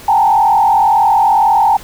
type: tone with frequency modulation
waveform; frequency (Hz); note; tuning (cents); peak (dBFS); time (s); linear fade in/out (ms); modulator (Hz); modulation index
sine; 850; G#5; +40; -7; 0.08-1.77; 5; 41.9; 1.7
effects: pink hiss -35 dBFS RMS until 1.83 s